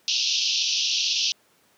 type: band-pass noise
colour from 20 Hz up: white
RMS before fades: -24 dBFS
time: 0.08-1.32 s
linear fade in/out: 0 ms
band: 2600 to 6000 Hz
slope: 96 dB/octave
effects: pink hiss -61 dBFS RMS until 1.77 s + high-pass 200 Hz 12 dB/octave